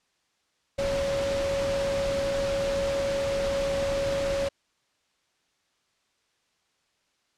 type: tone in noise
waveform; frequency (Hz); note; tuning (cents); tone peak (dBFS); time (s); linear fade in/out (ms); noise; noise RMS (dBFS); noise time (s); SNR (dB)
sine; 554.4; C#5; 0; -25; 0.78-4.49; 10; pink; -33; 0.78-4.49; +5
effects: white hiss -71 dBFS RMS until 7.37 s + low-pass 6000 Hz 12 dB/octave